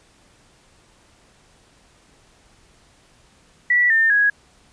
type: tone with pitch steps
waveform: sine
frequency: 1952 / 1800.4 / 1660.5 Hz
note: B6 / A6 / G#6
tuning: -21 / +39 / -1 cents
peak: -13 dBFS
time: 3.7-4.3 s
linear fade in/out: 5 ms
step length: 200 ms
effects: pink hiss -55 dBFS RMS until 4.72 s + resampled to 22050 Hz